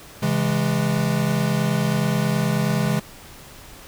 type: chord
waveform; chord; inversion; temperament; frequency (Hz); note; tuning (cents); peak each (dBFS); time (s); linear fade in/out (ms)
square; C# minor; none; equal with one note detuned; 135.43 / 164.81 / 207.7; C#3 / E3 / G#3; -40 / 0 / 0; -24; 0.22-3; 10
effects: pink hiss -43 dBFS RMS until 3.87 s